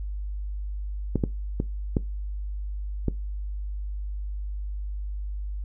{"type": "clicks", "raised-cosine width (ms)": 3, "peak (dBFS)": [-9, -9, -12, -9, -11], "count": 5, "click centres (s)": [1.157, 1.238, 1.601, 1.968, 3.083], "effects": ["noise-tail reverb RT60 0.2 s tail -19 dB re dry", "added 50 Hz sine -29 dBFS peak until 5.64 s"]}